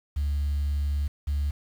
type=tone pair in turn; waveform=sine; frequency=72 / 72 Hz; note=D2 / D2; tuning=-34 / -34 cents; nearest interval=unison; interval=0 cents; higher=neither; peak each=-22 dBFS; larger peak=neither; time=0.16-1.08 / 1.27-1.51 s; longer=first; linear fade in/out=10 ms; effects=tanh soft clip ceiling -21 dBFS + 8-bit